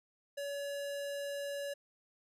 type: tone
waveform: square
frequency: 567 Hz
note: C#5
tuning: 39 cents sharp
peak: -38 dBFS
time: 0.37-1.74 s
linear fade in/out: 10 ms
effects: resampled to 32000 Hz